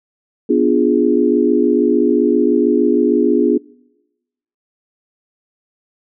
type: chord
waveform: sine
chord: B diminished seventh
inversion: none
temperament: equal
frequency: 246.9 / 293.7 / 349.2 / 415.3 Hz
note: B3 / D4 / F4 / Ab4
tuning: 0 / 0 / 0 / 0 cents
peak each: -16 dBFS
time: 0.49-3.58 s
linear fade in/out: 10 ms
effects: noise-tail reverb RT60 1.0 s tail -25 dB re dry